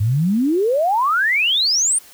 sine exponential sweep, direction up, 98 to 9370 Hz, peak -14 dBFS, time 0-1.99 s, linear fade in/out 10 ms, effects white hiss -45 dBFS RMS until 2.13 s

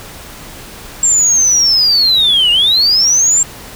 sine linear two-way sweep, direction down then up, 7459 to 2794 to 7459 Hz, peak -6 dBFS, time 1.03-3.43 s, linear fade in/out 2 ms, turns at 2.51 s, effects tanh soft clip ceiling -4 dBFS + pink hiss -32 dBFS RMS until 3.75 s

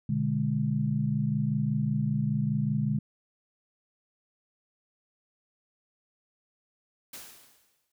sine chord, G# diminished, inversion first, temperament equal with one note detuned, 121.7 / 146.83 / 207.7 Hz, B2 / D3 / G#3, -25 / 0 / 0 cents, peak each -31 / -28 / -29 dBFS, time 0.09-2.99 s, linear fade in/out 5 ms
white noise with exponential decay, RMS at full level -41 dBFS, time 7.13-7.92 s, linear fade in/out 5 ms, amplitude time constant 170 ms
effects none

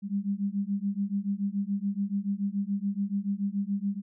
sine beating tone pair, 196.5 / 203.5 Hz, G3 / G#3, +4 / -35 cents, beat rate 7 Hz, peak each -30 dBFS, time 0.02-4.02 s, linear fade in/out 50 ms, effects none

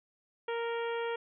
harmonic tone, 465.4 Hz, A#4, 3 cents flat, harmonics 1 / 2 / 3 / 4 / 5 / 6 / 7, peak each -33 / -39 / -43 / -45 / -47 / -49 / -50 dBFS, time 0.48-1.16 s, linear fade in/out 5 ms, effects none

